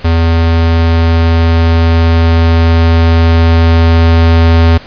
square tone with level ramp, 82.8 Hz, E2, 8 cents sharp, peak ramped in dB -7 to -4 dBFS, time 0.04-4.78 s, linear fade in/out 10 ms, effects pink hiss -32 dBFS RMS until 4.86 s + resampled to 11025 Hz

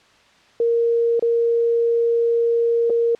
sine tone with dropouts, 466.2 Hz, A#4, in tune, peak -15 dBFS, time 0.6-3.15 s, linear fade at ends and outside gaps 2 ms, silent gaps 1.195-1.224 / 2.898-2.902 s, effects white hiss -53 dBFS RMS until 3.19 s + low-pass 4000 Hz 12 dB/octave

